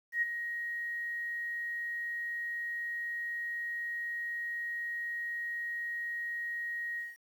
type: tone with ADSR envelope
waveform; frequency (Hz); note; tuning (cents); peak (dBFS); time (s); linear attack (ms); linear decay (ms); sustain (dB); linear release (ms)
sine; 1884; A#6; +18; -25; 0.12-7.17; 99; 22; -9; 190
effects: 10-bit